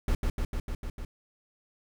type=noise with echo; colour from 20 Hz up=brown; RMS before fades=-25 dBFS; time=0.08-0.15 s; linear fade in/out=2 ms; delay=150 ms; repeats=6; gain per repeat=-2 dB; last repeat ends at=1.05 s; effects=none